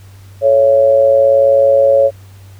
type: tone with amplitude modulation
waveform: sine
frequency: 554.4 Hz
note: C#5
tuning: in tune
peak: -3 dBFS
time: 0.41-2.11 s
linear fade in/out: 50 ms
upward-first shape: sine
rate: 119 Hz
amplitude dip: 65%
effects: added 97 Hz sine -35 dBFS peak until 2.59 s + pink hiss -47 dBFS RMS until 2.59 s